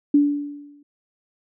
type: tone with exponential decay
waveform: sine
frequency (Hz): 289.2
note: D4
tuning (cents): -27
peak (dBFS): -10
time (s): 0.14-0.83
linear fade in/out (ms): 5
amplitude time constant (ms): 150
effects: none